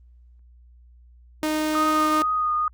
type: tone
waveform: sawtooth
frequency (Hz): 308.6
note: D#4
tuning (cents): -14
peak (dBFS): -18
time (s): 1.43-2.22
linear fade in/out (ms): 0
type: tone with vibrato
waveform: sine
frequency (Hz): 1238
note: D#6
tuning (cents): -9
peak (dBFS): -20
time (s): 1.75-2.68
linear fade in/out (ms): 2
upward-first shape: triangle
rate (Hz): 2.2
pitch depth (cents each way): 19
effects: added 60 Hz sine -48 dBFS peak until 2.73 s + Opus 24 kbps